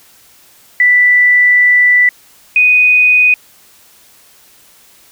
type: tone pair in turn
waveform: sine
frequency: 1975.5 / 2489 Hz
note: B6 / D#7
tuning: 0 / 0 cents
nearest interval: major third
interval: 400 cents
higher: second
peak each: -5 dBFS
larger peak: neither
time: 0.8-2.09 / 2.56-3.34 s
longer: first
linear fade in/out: 2 ms
effects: white hiss -45 dBFS RMS until 5.11 s